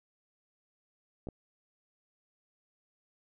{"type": "clicks", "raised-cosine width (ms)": 2, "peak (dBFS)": -27, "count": 2, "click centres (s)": [1.271, 1.287], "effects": []}